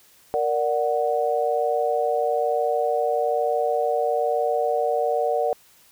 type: chord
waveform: sine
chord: Bb augmented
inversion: none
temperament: equal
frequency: 466.2 / 587.3 / 740 Hz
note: Bb4 / D5 / F#5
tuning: 0 / 0 / 0 cents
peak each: -24 dBFS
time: 0.34-5.53 s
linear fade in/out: 0 ms
effects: white hiss -55 dBFS RMS until 5.91 s